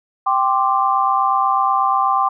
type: chord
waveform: sine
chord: G suspended fourth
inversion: none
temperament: equal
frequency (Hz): 784 / 1046.5 / 1174.7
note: G5 / C6 / D6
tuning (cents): 0 / 0 / 0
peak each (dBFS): -18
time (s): 0.26-2.29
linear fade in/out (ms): 10
effects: none